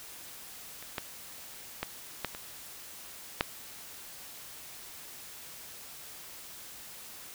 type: clicks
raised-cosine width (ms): 0.3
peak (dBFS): -29 / -16 / -15 / -14 / -24 / -9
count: 6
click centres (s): 0.826 / 0.982 / 1.83 / 2.247 / 2.349 / 3.409
effects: white hiss -47 dBFS RMS until 7.34 s